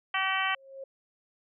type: harmonic tone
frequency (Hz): 382.7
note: G4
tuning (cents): -42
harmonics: 2 / 3 / 4 / 5 / 6 / 7 / 8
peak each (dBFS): -34 / -32 / -34 / -32 / -35 / -35 / -35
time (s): 0.14-0.55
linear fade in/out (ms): 5
type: tone with exponential growth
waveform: sine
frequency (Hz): 540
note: C#5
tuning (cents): -45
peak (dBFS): -36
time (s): 0.33-0.84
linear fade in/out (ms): 5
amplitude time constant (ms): 110
effects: none